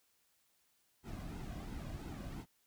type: noise with flanger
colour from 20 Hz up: brown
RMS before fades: -45 dBFS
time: 1.03-2.46 s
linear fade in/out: 50 ms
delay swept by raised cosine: 1.7 to 2.28 ms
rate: 2.9 Hz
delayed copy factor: -0.6
effects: white hiss -75 dBFS RMS until 2.66 s